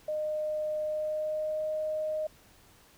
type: tone with pitch glide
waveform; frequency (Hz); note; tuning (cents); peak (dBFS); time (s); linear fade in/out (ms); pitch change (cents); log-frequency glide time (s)
sine; 612 to 619.1; D#5 to D#5; -29 to -9; -29; 0.08-2.27; 5; +20; 0.81-1.67
effects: pink hiss -59 dBFS RMS until 2.97 s